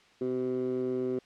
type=tone with band-pass filter; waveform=15% pulse; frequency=127.3 Hz; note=C3; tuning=47 cents flat; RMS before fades=-31 dBFS; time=0.21-1.19 s; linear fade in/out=5 ms; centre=340 Hz; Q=4.3; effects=white hiss -60 dBFS RMS until 1.25 s + low-pass 4000 Hz 12 dB/octave